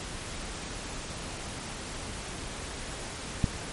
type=click; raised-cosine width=5 ms; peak=-11 dBFS; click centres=3.442 s; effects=pink hiss -38 dBFS RMS until 3.72 s + MP3 48 kbps